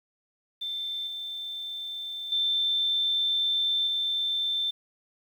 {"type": "tone with level steps", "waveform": "sine", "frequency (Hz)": 3556, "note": "A7", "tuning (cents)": 18, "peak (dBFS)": [-30, -33, -23, -25], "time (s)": [0.61, 4.71], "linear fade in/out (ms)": 10, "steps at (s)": [1.07, 2.32, 3.87], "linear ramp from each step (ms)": 2, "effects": ["9-bit"]}